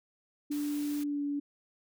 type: tone with pitch glide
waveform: sine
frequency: 292.5 to 287 Hz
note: D4 to D4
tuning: -7 to -40 cents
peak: -30 dBFS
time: 0.5-1.4 s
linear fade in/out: 10 ms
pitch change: -33 cents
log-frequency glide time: 0.97-1.23 s
type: noise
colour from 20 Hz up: white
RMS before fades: -47 dBFS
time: 0.51-1.04 s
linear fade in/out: 10 ms
effects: none